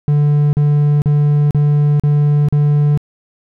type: tone bursts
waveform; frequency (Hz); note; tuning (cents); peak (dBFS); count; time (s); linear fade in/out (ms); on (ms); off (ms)
triangle; 146.83; D3; 0; -7; 6; 0.08-2.975; 0; 450; 39
effects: none